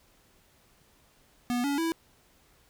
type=tone with pitch steps; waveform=square; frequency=243.7 / 283.2 / 329.1 Hz; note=B3 / C#4 / E4; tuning=-23 / +37 / -3 cents; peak=-27 dBFS; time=1.5-1.92 s; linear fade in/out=0 ms; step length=140 ms; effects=pink hiss -63 dBFS RMS until 2.69 s